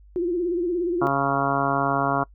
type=tone with vibrato; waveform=sine; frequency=349.2 Hz; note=F4; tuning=in tune; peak=-21 dBFS; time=0.16-1.07 s; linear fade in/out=0 ms; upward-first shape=sine; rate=17 Hz; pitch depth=81 cents each way
type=harmonic tone; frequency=138.59 Hz; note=C#3; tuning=in tune; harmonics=1 / 2 / 3 / 4 / 5 / 6 / 7 / 8 / 9 / 10; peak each=-30 / -28 / -32 / -32 / -26 / -32 / -29 / -27 / -32 / -29 dBFS; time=1.01-2.24 s; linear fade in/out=10 ms
effects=noise-tail reverb RT60 0.1 s tail -25 dB re dry + added 50 Hz sine -47 dBFS peak until 2.34 s